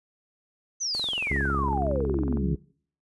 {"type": "exponential sweep", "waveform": "sine", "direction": "down", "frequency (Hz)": [6272, 146.7], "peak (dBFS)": -26, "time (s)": [0.8, 2.56], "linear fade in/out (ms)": 20}
{"type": "noise with exponential decay", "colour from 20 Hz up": "blue", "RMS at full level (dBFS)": -40, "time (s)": [0.94, 2.14], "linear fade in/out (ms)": 0, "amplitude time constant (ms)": 260}
{"type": "click train", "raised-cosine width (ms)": 1, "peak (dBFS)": -25, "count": 32, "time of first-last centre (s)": [0.95, 2.372], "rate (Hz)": 21.8}
{"type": "harmonic tone", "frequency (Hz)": 69.1, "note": "C#2", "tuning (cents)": -5, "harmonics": [1, 2, 3, 4, 5, 6], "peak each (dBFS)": [-29, -32, -34, -35, -36, -37], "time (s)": [1.3, 2.56], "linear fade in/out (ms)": 10}
{"effects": ["noise-tail reverb RT60 0.5 s tail -20 dB re dry", "resampled to 24000 Hz"]}